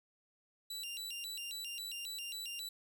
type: tone with vibrato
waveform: sawtooth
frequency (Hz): 3322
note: G#7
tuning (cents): 0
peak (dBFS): -38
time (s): 0.7-2.69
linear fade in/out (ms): 5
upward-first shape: square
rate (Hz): 3.7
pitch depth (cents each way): 300
effects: none